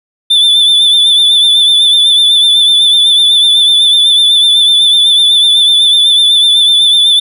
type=tone with vibrato; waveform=triangle; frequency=3520 Hz; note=A7; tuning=in tune; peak=-3 dBFS; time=0.3-7.2 s; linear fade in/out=10 ms; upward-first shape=sine; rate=8 Hz; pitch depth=41 cents each way; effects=none